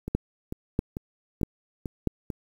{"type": "two click trains", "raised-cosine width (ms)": 3, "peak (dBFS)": [-19, -10], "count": [6, 4], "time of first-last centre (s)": [[0.08, 2.302], [0.15, 2.073]], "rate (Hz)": [2.25, 1.56], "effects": ["8-bit"]}